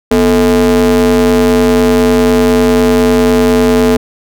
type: ring-modulated tone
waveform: square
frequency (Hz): 97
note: G2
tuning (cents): -18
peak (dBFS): -4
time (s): 0.11-3.97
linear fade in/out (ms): 5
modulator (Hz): 343
effects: none

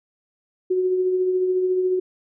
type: tone with tremolo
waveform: sine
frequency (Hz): 368.9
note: F#4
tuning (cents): -5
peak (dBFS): -16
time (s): 0.7-2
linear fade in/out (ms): 10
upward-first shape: triangle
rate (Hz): 14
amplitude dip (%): 40
effects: none

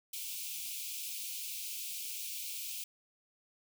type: high-pass noise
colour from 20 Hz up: white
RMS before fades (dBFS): -41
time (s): 0.13-2.84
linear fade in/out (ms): 5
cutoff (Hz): 2300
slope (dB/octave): 96
effects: none

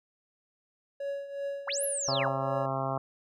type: tone with tremolo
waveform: triangle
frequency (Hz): 560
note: C#5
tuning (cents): +18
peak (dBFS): -28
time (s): 1-2.66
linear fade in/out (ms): 5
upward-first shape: triangle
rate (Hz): 2.7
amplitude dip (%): 75
type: linear two-way sweep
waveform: sine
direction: up then down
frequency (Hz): 480 to 11450 to 480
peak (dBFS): -30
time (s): 1.67-2.29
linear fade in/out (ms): 10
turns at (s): 1.84
type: harmonic tone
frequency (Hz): 134.3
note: C3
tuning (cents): +46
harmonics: 1 / 2 / 3 / 4 / 5 / 6 / 7 / 8 / 9 / 10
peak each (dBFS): -35 / -40 / -42 / -39 / -34 / -37 / -41 / -37 / -41 / -43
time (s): 2.08-2.98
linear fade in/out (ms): 2
effects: none

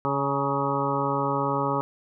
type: harmonic tone with a mistuned harmonic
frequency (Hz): 139.7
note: C#3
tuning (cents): +14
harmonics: 1 / 2 / 3 / 4 / 6 / 7 / 8 / 9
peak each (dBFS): -31 / -31 / -31 / -31 / -31 / -31 / -31 / -31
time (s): 0.05-1.81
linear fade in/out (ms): 0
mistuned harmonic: 7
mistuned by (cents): -41
effects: none

